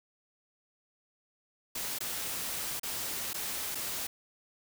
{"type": "noise with dropouts", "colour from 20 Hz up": "white", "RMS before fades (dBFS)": -36, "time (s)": [1.75, 4.07], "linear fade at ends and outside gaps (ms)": 5, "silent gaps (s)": [[1.987, 2.005], [2.797, 2.832], [3.333, 3.342], [3.749, 3.753]], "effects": []}